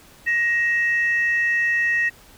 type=tone pair together; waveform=sine; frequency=1880.2 / 2637 Hz; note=A#6 / E7; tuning=+14 / 0 cents; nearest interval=tritone; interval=586 cents; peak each=-17 / -27 dBFS; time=0.26-2.1 s; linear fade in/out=20 ms; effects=tanh soft clip ceiling -11 dBFS + pink hiss -49 dBFS RMS until 2.37 s